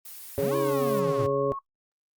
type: noise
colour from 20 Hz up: blue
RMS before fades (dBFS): -42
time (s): 0.05-1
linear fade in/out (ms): 5
type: harmonic tone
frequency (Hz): 138.59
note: C#3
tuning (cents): 0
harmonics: 1 / 2 / 3 / 4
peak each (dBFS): -33 / -34 / -26 / -26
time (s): 0.38-1.52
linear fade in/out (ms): 0
type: linear two-way sweep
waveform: square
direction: up then down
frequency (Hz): 98 to 345.9 to 98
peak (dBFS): -31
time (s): 0.38-1.27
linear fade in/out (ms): 10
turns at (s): 0.56
type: tone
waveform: sine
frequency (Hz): 1096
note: C#6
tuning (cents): -20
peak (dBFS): -33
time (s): 0.51-1.59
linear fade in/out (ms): 5
effects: noise-tail reverb RT60 0.1 s tail -18 dB re dry + Opus 24 kbps